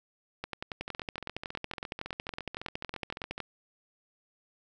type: two click trains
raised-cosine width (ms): 0.3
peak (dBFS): -19 / -22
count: 33 / 38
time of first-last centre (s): 0.44-3.403 / 0.81-3.379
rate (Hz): 10.8 / 14.4
effects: none